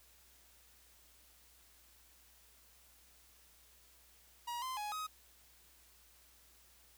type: tone with pitch steps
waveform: 45% pulse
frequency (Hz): 955 / 1036 / 836 / 1262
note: A#5 / C6 / G#5 / D#6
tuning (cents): +42 / -17 / +11 / +24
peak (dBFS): -39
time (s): 4.47-5.07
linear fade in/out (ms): 10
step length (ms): 150
effects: added 60 Hz sine -70 dBFS peak until 6.97 s + white hiss -65 dBFS RMS until 6.97 s